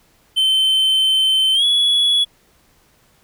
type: tone with pitch glide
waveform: triangle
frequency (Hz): 3084 to 3383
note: G7 to G#7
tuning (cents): -29 to +31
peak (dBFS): -11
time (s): 0.36-2.25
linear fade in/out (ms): 20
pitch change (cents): +160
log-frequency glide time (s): 1.54-1.64
effects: pink hiss -56 dBFS RMS until 3.23 s